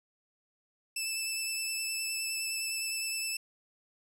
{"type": "tone with vibrato", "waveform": "15% pulse", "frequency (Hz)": 2637, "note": "E7", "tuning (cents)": 0, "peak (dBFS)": -25, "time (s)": [0.96, 3.37], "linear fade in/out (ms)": 5, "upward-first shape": "sine", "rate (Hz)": 9.7, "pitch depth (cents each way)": 13, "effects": []}